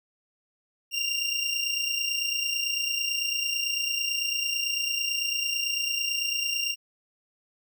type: tone pair together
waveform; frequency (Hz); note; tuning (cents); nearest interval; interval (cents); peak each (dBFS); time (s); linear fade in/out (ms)
25% pulse; 2771 / 2800; F7 / F7; -14 / +4; unison; 18; -25; 0.91-6.76; 50
effects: none